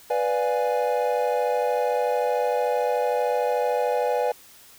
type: chord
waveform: triangle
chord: B diminished seventh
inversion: none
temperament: equal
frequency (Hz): 493.9 / 587.3 / 698.5 / 830.6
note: B4 / D5 / F5 / Ab5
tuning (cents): 0 / 0 / 0 / 0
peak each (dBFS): -22 / -25 / -28 / -25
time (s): 0.1-4.32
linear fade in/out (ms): 5
effects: white hiss -50 dBFS RMS until 4.78 s